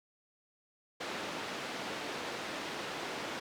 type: band-pass noise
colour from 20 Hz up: pink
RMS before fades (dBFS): -40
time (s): 1-3.4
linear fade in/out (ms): 10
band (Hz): 280 to 4200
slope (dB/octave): 12
effects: none